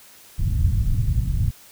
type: low-pass noise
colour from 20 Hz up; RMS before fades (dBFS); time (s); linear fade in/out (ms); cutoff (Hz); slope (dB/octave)
white; -20; 0.38-1.51; 20; 120; 24
effects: white hiss -48 dBFS RMS until 1.71 s